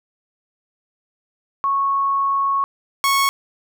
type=tone pair in turn; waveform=sine / sawtooth; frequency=1103 / 1103 Hz; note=C#6 / C#6; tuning=-9 / -9 cents; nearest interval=unison; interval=0 cents; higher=neither; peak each=-16 / -11 dBFS; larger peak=second; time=1.64-2.64 / 3.04-3.29 s; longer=first; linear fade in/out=0 ms; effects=none